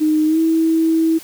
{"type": "tone with pitch glide", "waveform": "sine", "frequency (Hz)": [308.7, 324], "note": ["D#4", "E4"], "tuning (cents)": [-14, -30], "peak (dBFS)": -12, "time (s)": [0, 1.19], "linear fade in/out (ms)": 20, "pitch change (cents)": 84, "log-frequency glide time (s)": [0.26, 0.39], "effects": ["white hiss -39 dBFS RMS until 1.23 s"]}